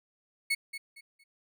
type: tone with echo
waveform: 35% pulse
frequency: 2203 Hz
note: C#7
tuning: 11 cents flat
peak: -24 dBFS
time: 0.5-0.55 s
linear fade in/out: 10 ms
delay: 230 ms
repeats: 3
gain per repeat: -11 dB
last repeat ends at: 1.24 s
effects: none